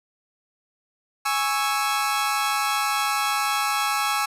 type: chord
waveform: sawtooth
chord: C# minor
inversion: second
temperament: equal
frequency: 830.6 / 1108.7 / 1318.5 Hz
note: G#5 / C#6 / E6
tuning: 0 / 0 / 0 cents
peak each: -22 / -23 / -22 dBFS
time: 1.25-4.26 s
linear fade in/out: 10 ms
effects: resampled to 32000 Hz